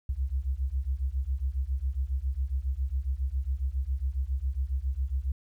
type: beating tone pair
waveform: sine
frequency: 62.7 / 70 Hz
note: B1 / C#2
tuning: +27 / +18 cents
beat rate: 7.3 Hz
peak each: -30 / -30 dBFS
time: 0.09-5.32 s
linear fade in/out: 5 ms
effects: 11-bit